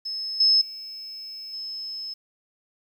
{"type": "tone with level steps", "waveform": "sine", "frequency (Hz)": 5200, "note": "E8", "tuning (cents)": -24, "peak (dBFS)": [-28, -15, -35, -31], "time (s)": [0.05, 2.14], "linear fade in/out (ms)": 10, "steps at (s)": [0.4, 0.61, 1.53], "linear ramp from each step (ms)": 5, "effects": ["9-bit"]}